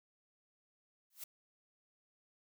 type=noise with exponential growth; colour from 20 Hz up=blue; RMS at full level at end=-41 dBFS; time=1.1-1.24 s; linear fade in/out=5 ms; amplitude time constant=29 ms; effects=none